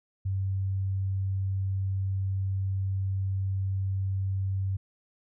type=tone; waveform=sine; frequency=96.3 Hz; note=G2; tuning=30 cents flat; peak=-26 dBFS; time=0.25-4.77 s; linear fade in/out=10 ms; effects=none